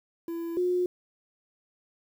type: tone pair in turn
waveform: triangle / sine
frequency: 335.4 / 359.4 Hz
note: E4 / F4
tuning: +30 / +50 cents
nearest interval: minor second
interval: 120 cents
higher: second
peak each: -29 / -23 dBFS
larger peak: second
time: 0.28-0.57 / 0.57-0.86 s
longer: neither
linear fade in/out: 2 ms
effects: 9-bit